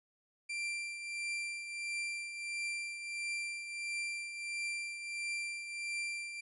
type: tone with tremolo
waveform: 40% pulse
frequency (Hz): 2362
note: D7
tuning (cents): +9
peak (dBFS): -34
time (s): 0.49-6.41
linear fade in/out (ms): 10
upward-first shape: triangle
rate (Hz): 1.5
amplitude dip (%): 60
effects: resampled to 24000 Hz